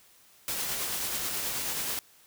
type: noise with tremolo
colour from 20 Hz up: white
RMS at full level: -31 dBFS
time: 0.48-1.99 s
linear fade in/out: 0 ms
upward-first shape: triangle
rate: 9.3 Hz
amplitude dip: 30%
effects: white hiss -59 dBFS RMS until 2.26 s